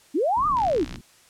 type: linear two-way sweep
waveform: sine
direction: up then down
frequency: 246.9 to 1244.5 to 246.9 Hz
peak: -19 dBFS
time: 0.14-0.85 s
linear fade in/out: 20 ms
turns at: 0.47 s
type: low-pass noise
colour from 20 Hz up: pink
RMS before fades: -38 dBFS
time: 0.37-1.01 s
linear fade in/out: 2 ms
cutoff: 320 Hz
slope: 48 dB/octave
type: click train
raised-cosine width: 0.2 ms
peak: -21 dBFS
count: 25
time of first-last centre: 0.57-0.958 s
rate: 61.8 Hz
effects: white hiss -55 dBFS RMS until 1.29 s + low-pass 10000 Hz 12 dB/octave